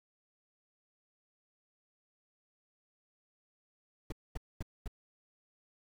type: noise bursts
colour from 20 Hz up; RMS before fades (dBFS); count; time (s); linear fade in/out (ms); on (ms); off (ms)
brown; -36; 4; 4.1-4.878; 5; 22; 230
effects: none